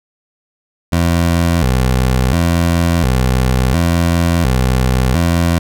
20% pulse tone with vibrato, 73.6 Hz, D2, 4 cents sharp, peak -6 dBFS, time 0.92-5.59 s, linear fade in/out 10 ms, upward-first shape square, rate 0.71 Hz, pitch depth 250 cents each way, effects none

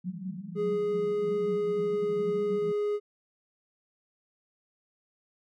pink band-pass noise, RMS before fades -38 dBFS, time 0.04-2.72 s, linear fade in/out 10 ms, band 170 to 200 Hz, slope 96 dB/octave
triangle tone, 415.3 Hz, G#4, in tune, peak -24 dBFS, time 0.55-3 s, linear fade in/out 50 ms
effects none

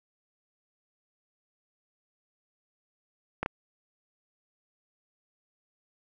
clicks, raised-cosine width 0.5 ms, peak -14 dBFS, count 2, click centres 3.43 / 3.461 s, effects none

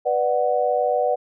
sine chord, B minor, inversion none, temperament just, 493.9 / 592.7 / 740.8 Hz, B4 / D5 / F#5, 0 / +16 / +2 cents, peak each -22 dBFS, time 0.05-1.16 s, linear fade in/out 20 ms, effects none

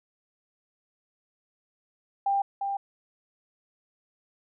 sine tone with echo, 794 Hz, G5, 22 cents sharp, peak -22 dBFS, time 2.26-2.42 s, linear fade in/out 5 ms, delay 350 ms, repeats 1, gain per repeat -5 dB, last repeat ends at 2.77 s, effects none

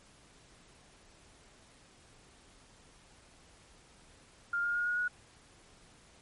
sine tone with pitch steps, 1402 / 1415.8 / 1429.8 / 1443.9 / 1458.2 Hz, F6 / F6 / F6 / F#6 / F#6, +6 / +23 / +40 / -43 / -26 cents, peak -29 dBFS, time 4.53-5.08 s, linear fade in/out 5 ms, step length 110 ms, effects pink hiss -60 dBFS RMS until 6.21 s + MP3 48 kbps

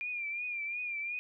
sine tone with vibrato, 2397 Hz, D7, 35 cents sharp, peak -34 dBFS, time 0.01-1.19 s, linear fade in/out 0 ms, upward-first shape triangle, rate 2.8 Hz, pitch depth 71 cents each way, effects none

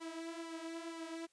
sawtooth tone with flanger, 329.6 Hz, E4, in tune, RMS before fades -45 dBFS, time 0-1.27 s, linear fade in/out 20 ms, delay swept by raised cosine 2 to 6.6 ms, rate 2.1 Hz, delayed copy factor +0.65, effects white hiss -75 dBFS RMS until 1.32 s + resampled to 22050 Hz

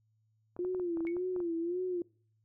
clicks, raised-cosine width 1 ms, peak -34 dBFS, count 10, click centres 0.565 / 0.649 / 0.748 / 0.798 / 0.972 / 1.006 / 1.051 / 1.167 / 1.363 / 1.403 s
sine tone with vibrato, 349.2 Hz, F4, in tune, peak -31 dBFS, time 0.59-2.02 s, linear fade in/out 2 ms, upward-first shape sine, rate 1.8 Hz, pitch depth 97 cents each way
sine tone with exponential decay, 2217 Hz, C#7, in tune, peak -39 dBFS, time 1.07-1.18 s, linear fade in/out 0 ms, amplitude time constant 22 ms
effects noise-tail reverb RT60 0.5 s tail -24 dB re dry + added 109 Hz sine -70 dBFS peak until 2.44 s

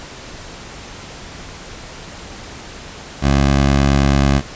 15% pulse tone, 69.3 Hz, C#2, in tune, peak -5 dBFS, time 3.21-4.42 s, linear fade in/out 50 ms, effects pink hiss -34 dBFS RMS until 4.55 s + resampled to 16000 Hz

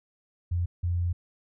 sine tone bursts at uneven times, 87.31 Hz, F2, in tune, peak -24 dBFS, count 2, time 0.51-0.66 / 0.83-1.13 s, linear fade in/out 10 ms, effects none

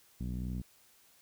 sawtooth tone with low-pass filter, 61.74 Hz, B1, in tune, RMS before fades -37 dBFS, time 0.2-0.62 s, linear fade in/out 10 ms, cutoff 210 Hz, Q 2.6, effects white hiss -64 dBFS RMS until 1.21 s

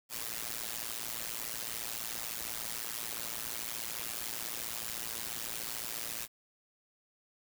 white noise with amplitude modulation, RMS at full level -35 dBFS, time 0.09-6.28 s, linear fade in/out 50 ms, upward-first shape sine, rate 114 Hz, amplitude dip 95%, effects none

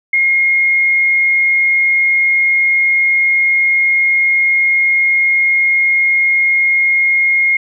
sine tone, 2144 Hz, C7, 42 cents sharp, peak -9 dBFS, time 0.13-7.57 s, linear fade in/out 5 ms, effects none

